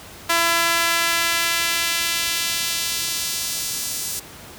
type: tone with high-pass filter sweep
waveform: sawtooth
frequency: 336.3 Hz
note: E4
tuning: 35 cents sharp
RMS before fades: -22 dBFS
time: 0.29-4.2 s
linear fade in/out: 10 ms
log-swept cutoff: 1100 to 6900 Hz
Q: 0.86
effects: pink hiss -40 dBFS RMS until 4.58 s + high-pass 60 Hz 12 dB/octave